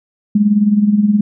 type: tone with tremolo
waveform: sine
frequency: 207.7 Hz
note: G#3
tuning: in tune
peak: -6 dBFS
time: 0.35-1.21 s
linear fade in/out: 5 ms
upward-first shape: sine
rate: 19 Hz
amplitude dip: 65%
effects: none